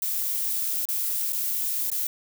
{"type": "noise with dropouts", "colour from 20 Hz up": "violet", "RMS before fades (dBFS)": -27, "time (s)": [0.02, 2.07], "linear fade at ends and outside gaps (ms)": 2, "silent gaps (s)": [[0.854, 0.887], [1.324, 1.33], [1.902, 1.916]], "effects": []}